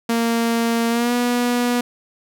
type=tone with pitch glide; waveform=sawtooth; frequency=231.4 to 243 Hz; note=A#3 to B3; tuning=-13 to -28 cents; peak=-13 dBFS; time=0.09-1.81 s; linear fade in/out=5 ms; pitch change=+85 cents; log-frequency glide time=0.89-1.13 s; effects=none